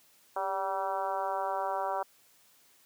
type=harmonic tone with a mistuned harmonic; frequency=192.5 Hz; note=G3; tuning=31 cents flat; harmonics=2 / 3 / 4 / 5 / 6 / 7 / 8; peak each=-42 / -36 / -34 / -35 / -40 / -41 / -48 dBFS; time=0.36-2.03 s; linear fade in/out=5 ms; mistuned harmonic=2; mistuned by=+51 cents; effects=white hiss -63 dBFS RMS until 2.85 s + high-pass 100 Hz 12 dB/octave